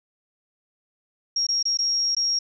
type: tone with dropouts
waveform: sine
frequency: 5588 Hz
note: F8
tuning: in tune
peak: -20 dBFS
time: 1.36-2.39 s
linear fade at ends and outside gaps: 5 ms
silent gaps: 1.468-1.487 / 1.628-1.653 / 1.773-1.788 / 2.15-2.166 s
effects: none